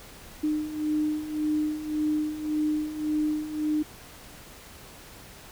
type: beating tone pair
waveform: sine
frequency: 303.1 / 304.9 Hz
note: D#4 / D#4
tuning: -45 / -35 cents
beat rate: 1.8 Hz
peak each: -31 / -26 dBFS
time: 0.43-3.83 s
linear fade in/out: 10 ms
effects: pink hiss -47 dBFS RMS until 5.51 s